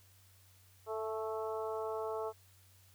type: harmonic tone with a mistuned harmonic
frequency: 220 Hz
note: A3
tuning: in tune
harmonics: 2 / 3 / 4 / 5 / 6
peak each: -38 / -42 / -44 / -46 / -48 dBFS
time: 0.86-2.33 s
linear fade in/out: 50 ms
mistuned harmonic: 4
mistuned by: -20 cents
effects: added 94 Hz sine -63 dBFS peak until 2.94 s + white hiss -66 dBFS RMS until 2.94 s